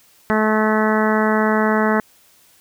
harmonic tone, 216.2 Hz, A3, 30 cents flat, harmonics 1 / 2 / 3 / 4 / 5 / 6 / 7 / 8 / 9, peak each -18 / -21 / -23 / -24 / -25 / -26 / -26 / -27 / -28 dBFS, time 0.3-2 s, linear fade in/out 0 ms, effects white hiss -53 dBFS RMS until 2.6 s

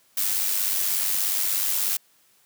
blue noise with amplitude modulation, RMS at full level -22 dBFS, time 0.17-1.97 s, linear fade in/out 5 ms, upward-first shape sine, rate 96.7 Hz, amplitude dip 50%, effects white hiss -61 dBFS RMS until 2.45 s + high-pass 80 Hz 12 dB/octave

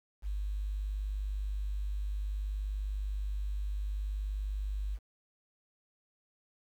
sine tone with quantisation, 50.3 Hz, G1, 45 cents sharp, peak -32 dBFS, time 0.22-4.99 s, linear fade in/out 50 ms, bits 10, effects none

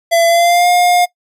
square tone with pitch glide, 674 to 710.8 Hz, E5 to F5, +38 to +30 cents, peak -9 dBFS, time 0.11-1.06 s, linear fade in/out 20 ms, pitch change +92 cents, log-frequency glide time 0.26-0.68 s, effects noise-tail reverb RT60 0.1 s tail -20 dB re dry + resampled to 32000 Hz

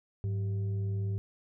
sine tone with frequency modulation, 102.1 Hz, G#2, 29 cents flat, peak -29 dBFS, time 0.24-1.18 s, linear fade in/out 0 ms, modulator 285 Hz, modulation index 0.31, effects none

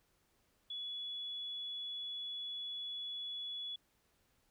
sine tone, 3400 Hz, G#7, 40 cents sharp, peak -40 dBFS, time 0.7-3.76 s, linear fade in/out 5 ms, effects pink hiss -75 dBFS RMS until 4.5 s

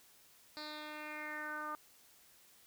10% pulse tone with low-pass filter sweep, 303 Hz, D#4, 46 cents flat, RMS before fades -44 dBFS, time 0.57-1.75 s, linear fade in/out 0 ms, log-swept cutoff 4500 to 1200 Hz, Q 5.1, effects white hiss -64 dBFS RMS until 2.66 s

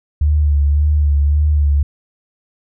sine tone with vibrato, 73.42 Hz, D2, in tune, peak -10 dBFS, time 0.21-1.83 s, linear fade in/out 5 ms, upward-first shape sine, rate 1.8 Hz, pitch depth 44 cents each way, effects none

